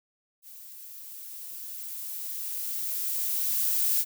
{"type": "noise with level ramp", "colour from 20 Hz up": "violet", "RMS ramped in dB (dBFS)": [-47, -24], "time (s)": [0.42, 4.05], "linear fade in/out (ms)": 50, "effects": []}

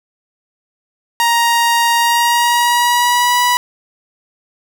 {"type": "tone with pitch glide", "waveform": "sawtooth", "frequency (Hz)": [937, 979.6], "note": ["A#5", "B5"], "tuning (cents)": [9, -14], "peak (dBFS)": -7, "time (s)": [1.2, 3.57], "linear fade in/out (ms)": 0, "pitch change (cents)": 77, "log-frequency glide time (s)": [1.97, 3.41], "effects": []}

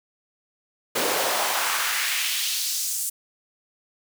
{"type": "noise with high-pass filter sweep", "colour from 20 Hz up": "pink", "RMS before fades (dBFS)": -25, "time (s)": [0.95, 3.1], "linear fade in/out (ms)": 10, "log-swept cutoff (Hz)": [360, 8600], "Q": 1.5, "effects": []}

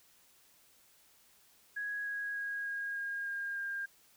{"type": "tone with pitch steps", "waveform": "sine", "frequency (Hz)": [1661.2, 1651.6, 1642.1, 1632.7, 1623.3, 1613.9, 1604.6], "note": ["G#6", "G#6", "G#6", "G#6", "G#6", "G6", "G6"], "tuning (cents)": [0, -10, -20, -30, -40, 50, 40], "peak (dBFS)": -35, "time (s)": [1.76, 3.86], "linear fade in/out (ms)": 10, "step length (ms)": 300, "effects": ["white hiss -65 dBFS RMS until 4.16 s"]}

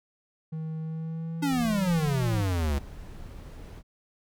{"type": "tone with pitch glide", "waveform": "triangle", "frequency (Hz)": [158.8, 170.2], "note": ["D#3", "F3"], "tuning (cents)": [36, -44], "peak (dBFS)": -29, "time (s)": [0.52, 2.42], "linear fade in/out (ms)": 10, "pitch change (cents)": 120, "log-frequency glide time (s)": [0.8, 1.91]}
{"type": "exponential sweep", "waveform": "square", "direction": "down", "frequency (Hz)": [293.7, 67.9], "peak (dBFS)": -25, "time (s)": [1.42, 2.79], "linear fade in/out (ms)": 10}
{"type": "noise", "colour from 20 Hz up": "brown", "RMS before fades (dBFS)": -42, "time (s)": [1.49, 3.83], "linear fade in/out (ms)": 50}
{"effects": []}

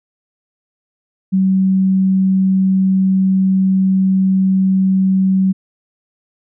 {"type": "tone", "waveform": "sine", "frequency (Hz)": 190, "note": "F#3", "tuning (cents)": 46, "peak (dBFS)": -10, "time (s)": [1.32, 5.53], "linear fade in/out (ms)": 20, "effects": []}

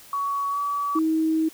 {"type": "tone with pitch glide", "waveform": "sine", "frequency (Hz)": [1124, 1143.6], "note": ["C#6", "D6"], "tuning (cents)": [24, -46], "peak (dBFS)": -23, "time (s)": [0.13, 0.99], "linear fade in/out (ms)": 2, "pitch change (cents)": 30, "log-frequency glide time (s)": [0.5, 0.59]}
{"type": "tone", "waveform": "sine", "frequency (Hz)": 318.5, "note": "D#4", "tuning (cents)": 41, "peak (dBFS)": -19, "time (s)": [0.95, 1.49], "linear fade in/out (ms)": 10}
{"effects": ["white hiss -48 dBFS RMS until 1.53 s"]}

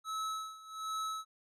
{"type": "tone with tremolo", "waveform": "square", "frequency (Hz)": 1296, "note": "E6", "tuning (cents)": -30, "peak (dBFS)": -35, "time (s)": [0.04, 1.25], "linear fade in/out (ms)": 50, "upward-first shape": "sine", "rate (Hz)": 1.3, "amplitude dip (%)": 85, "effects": ["low-pass 10000 Hz 12 dB/octave"]}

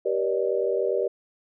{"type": "tone cluster", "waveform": "sine", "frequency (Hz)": [388.7, 478.5, 566, 606], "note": ["G4", "A#4", "C#5", "D#5"], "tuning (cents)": [-15, 45, 36, -46], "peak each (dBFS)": [-26, -26, -30, -29], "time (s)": [0.05, 1.08], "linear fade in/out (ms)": 10, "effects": []}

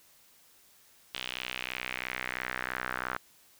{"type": "tone with band-pass filter sweep", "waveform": "sawtooth", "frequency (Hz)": 63, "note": "B1", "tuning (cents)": 35, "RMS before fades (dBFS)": -37, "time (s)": [1.14, 3.17], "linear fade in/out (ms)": 5, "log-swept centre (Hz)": [3200, 1400], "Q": 2.9, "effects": ["white hiss -61 dBFS RMS until 3.59 s"]}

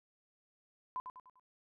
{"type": "tone with echo", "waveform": "sine", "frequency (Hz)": 1012, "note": "B5", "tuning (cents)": 42, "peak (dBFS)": -35, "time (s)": [0.96, 1], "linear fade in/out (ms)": 0, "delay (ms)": 99, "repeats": 4, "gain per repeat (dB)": -7, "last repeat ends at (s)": 1.396, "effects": []}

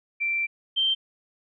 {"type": "tone pair in turn", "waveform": "sine", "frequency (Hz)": [2349, 3136], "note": ["D7", "G7"], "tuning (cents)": [0, 0], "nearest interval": "perfect fourth", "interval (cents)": 500, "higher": "second", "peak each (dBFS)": [-23, -20], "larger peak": "second", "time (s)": [[0.2, 0.47], [0.76, 0.95]], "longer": "first", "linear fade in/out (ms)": 20, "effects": []}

